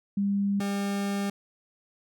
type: tone pair in turn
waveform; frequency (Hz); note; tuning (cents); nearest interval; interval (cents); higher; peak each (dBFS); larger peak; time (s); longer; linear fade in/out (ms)
sine / 40% pulse; 200 / 200; G3 / G3; +35 / +35; unison; 0; neither; -23 / -26; first; 0.17-0.6 / 0.6-1.3; second; 5
effects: none